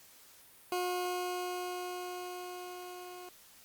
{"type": "tone with level ramp", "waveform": "20% pulse", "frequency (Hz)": 360, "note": "F#4", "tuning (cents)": -47, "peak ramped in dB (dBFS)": [-26, -41], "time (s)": [0.72, 3.29], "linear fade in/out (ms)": 2, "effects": ["white hiss -58 dBFS RMS until 3.64 s", "Opus 48 kbps"]}